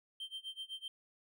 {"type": "tone with tremolo", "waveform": "triangle", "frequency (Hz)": 3136, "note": "G7", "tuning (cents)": 0, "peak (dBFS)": -38, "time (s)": [0.2, 0.88], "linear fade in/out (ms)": 2, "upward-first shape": "sine", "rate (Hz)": 7.9, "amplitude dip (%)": 95, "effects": []}